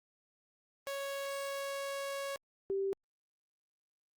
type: tone pair in turn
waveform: sawtooth / sine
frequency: 554.4 / 390.6 Hz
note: C#5 / G4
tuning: 0 / -6 cents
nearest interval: tritone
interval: 606 cents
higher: first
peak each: -33 / -31 dBFS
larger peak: second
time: 0.87-2.36 / 2.7-2.93 s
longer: first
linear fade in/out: 0 ms
effects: Opus 24 kbps